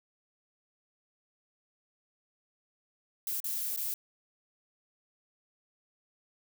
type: noise with dropouts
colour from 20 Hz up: violet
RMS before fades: -34 dBFS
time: 3.27-3.94 s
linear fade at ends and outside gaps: 2 ms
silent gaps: 3.402-3.442 / 3.763-3.773 s
effects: none